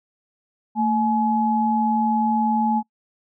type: tone pair together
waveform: sine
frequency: 224.6 / 848 Hz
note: A3 / G#5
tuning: +36 / +36 cents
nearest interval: octave + major seventh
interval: 2300 cents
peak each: -20 dBFS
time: 0.75-2.83 s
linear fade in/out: 50 ms
effects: noise-tail reverb RT60 0.1 s tail -25 dB re dry